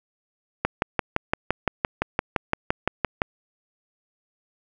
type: click train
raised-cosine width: 0.5 ms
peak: -5 dBFS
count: 16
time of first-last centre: 0.65-3.218 s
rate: 5.84 Hz
effects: none